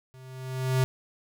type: tone with level ramp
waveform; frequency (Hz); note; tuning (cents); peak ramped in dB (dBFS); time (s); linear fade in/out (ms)
square; 130; C3; -11; -48 to -20; 0.14-0.84; 0
effects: none